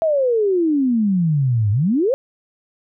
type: exponential two-way sweep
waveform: sine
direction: down then up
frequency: 664 to 99 to 564 Hz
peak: -14 dBFS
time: 0.02-2.14 s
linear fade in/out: 0 ms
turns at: 1.71 s
effects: none